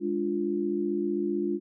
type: chord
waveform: sine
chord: D diminished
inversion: second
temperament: equal with one note detuned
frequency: 206.5 / 293.7 / 349.2 Hz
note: Ab3 / D4 / F4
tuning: -10 / 0 / 0 cents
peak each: -32 / -31 / -28 dBFS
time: 0-1.6 s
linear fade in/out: 50 ms
effects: none